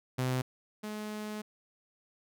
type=tone pair in turn; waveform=sawtooth; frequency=128.1 / 212.3 Hz; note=C3 / G#3; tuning=-36 / +38 cents; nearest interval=major sixth; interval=874 cents; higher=second; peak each=-25 / -33 dBFS; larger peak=first; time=0.18-0.42 / 0.83-1.42 s; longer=second; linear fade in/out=10 ms; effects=none